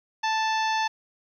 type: harmonic tone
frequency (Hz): 880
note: A5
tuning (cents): 0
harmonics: 1 / 2 / 3 / 4 / 5 / 6 / 7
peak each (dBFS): -24 / -30 / -34 / -36 / -38 / -40 / -41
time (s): 0.23-0.88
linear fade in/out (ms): 10
effects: 10-bit